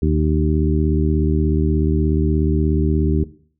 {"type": "harmonic tone with a mistuned harmonic", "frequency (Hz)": 76.7, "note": "D#2", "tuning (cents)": -24, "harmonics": [1, 2, 3, 4, 5], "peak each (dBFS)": [-17, -20, -22, -23, -24], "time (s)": [0.02, 3.24], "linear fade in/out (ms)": 5, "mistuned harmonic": 5, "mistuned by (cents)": 17, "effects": ["noise-tail reverb RT60 0.5 s tail -17 dB re dry"]}